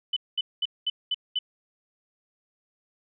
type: tone bursts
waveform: sine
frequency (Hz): 3000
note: F#7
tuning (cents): +23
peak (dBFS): -23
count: 6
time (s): 0.13-1.39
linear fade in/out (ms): 5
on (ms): 35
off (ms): 210
effects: none